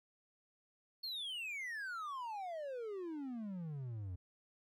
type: exponential sweep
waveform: triangle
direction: down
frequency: 4399 to 86.3 Hz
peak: -39 dBFS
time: 1.03-4.16 s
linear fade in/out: 10 ms
effects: none